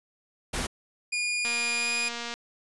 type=noise; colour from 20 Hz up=pink; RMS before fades=-30 dBFS; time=0.53-0.67 s; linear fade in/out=10 ms
type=tone with pitch glide; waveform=sawtooth; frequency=2434 to 2458 Hz; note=D#7 to D#7; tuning=-39 to -22 cents; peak=-23 dBFS; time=1.12-2.09 s; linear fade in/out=10 ms; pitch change=+17 cents; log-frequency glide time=1.77-1.9 s
type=click train; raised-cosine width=0.2 ms; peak=-18 dBFS; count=211; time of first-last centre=1.45-2.34 s; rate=236 Hz
effects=resampled to 24000 Hz